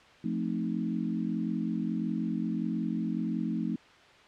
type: chord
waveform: sine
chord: F dominant seventh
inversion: none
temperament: equal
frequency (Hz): 174.61 / 220 / 261.6 / 311.1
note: F3 / A3 / C4 / Eb4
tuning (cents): 0 / 0 / 0 / 0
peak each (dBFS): -34 / -32 / -36 / -36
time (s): 0.24-3.76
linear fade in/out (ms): 5
effects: white hiss -55 dBFS RMS until 4.27 s + low-pass 3000 Hz 12 dB/octave